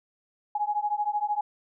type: beating tone pair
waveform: sine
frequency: 828 / 841 Hz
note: G#5 / G#5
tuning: -5 / +22 cents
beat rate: 13 Hz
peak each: -28 dBFS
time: 0.55-1.41 s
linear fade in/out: 5 ms
effects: none